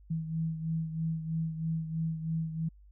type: beating tone pair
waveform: sine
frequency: 161.1 / 164.2 Hz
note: E3 / E3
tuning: -39 / -6 cents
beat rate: 3.1 Hz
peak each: -31 / -38 dBFS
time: 0.1-2.69 s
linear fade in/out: 10 ms
effects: added 50 Hz sine -53 dBFS peak until 2.91 s